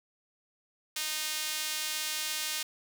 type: tone with high-pass filter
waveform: sawtooth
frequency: 308.5 Hz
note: D#4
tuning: 15 cents flat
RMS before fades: -34 dBFS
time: 0.96-2.63 s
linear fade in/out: 5 ms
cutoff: 3100 Hz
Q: 0.74
effects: none